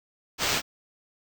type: noise with sample-and-hold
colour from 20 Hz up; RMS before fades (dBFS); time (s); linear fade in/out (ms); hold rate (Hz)
white; -26; 0.38-0.62; 50; 11025
effects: none